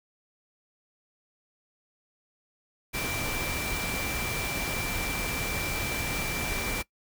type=tone in noise; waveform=sine; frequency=2349 Hz; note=D7; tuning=in tune; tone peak=-35 dBFS; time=2.93-6.83 s; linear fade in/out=20 ms; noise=pink; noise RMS=-32 dBFS; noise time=2.93-6.83 s; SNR=-6 dB; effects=noise-tail reverb RT60 0.1 s tail -21 dB re dry